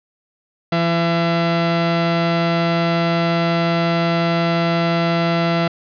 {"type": "tone pair together", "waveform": "sawtooth", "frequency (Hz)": [168.4, 336.8], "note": ["E3", "E4"], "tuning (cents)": [37, 37], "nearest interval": "octave", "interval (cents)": 1200, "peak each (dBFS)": -13, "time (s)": [0.72, 5.68], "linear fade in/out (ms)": 5, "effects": ["resampled to 11025 Hz", "8-bit"]}